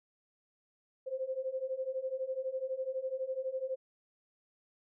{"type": "beating tone pair", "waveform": "sine", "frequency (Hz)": [516, 528], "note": ["C5", "C5"], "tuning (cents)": [-24, 16], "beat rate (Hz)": 12, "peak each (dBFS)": [-38, -36], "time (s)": [1.06, 3.76], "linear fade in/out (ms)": 20, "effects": []}